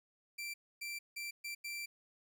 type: tone bursts at uneven times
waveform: sawtooth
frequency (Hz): 2349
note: D7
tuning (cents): 0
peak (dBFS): -37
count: 5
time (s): 0.38-0.54 / 0.81-0.99 / 1.16-1.31 / 1.44-1.55 / 1.64-1.86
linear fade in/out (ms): 10
effects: 13-bit